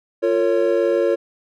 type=chord; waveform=triangle; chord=Bb minor; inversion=second; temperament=equal with one note detuned; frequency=349.2 / 455.8 / 554.4 Hz; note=F4 / Bb4 / Db5; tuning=0 / -39 / 0 cents; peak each=-18 / -18 / -17 dBFS; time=0.22-1.16 s; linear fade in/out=20 ms; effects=none